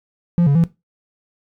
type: tone with pitch steps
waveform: triangle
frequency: 173 / 141.2 / 167.3 Hz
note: F3 / C#3 / E3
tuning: -16 / +32 / +26 cents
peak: -8 dBFS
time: 0.38-0.638 s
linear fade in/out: 0 ms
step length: 86 ms
effects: noise-tail reverb RT60 0.2 s tail -17 dB re dry + tanh soft clip ceiling -4 dBFS